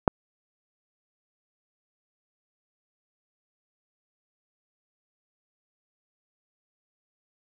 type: click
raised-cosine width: 1 ms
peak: -3 dBFS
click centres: 0.078 s
effects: none